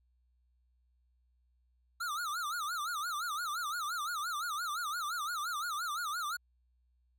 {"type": "tone with vibrato", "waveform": "square", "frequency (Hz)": 1300, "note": "E6", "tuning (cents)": -24, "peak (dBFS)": -35, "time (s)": [2, 6.37], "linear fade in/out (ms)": 10, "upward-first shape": "sine", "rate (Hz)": 5.8, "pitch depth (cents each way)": 190, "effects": ["added 61 Hz sine -69 dBFS peak until 7.18 s"]}